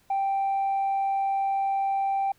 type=tone; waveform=sine; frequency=784 Hz; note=G5; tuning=in tune; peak=-21 dBFS; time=0.1-2.32 s; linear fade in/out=5 ms; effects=tanh soft clip ceiling -21 dBFS + pink hiss -63 dBFS RMS until 2.38 s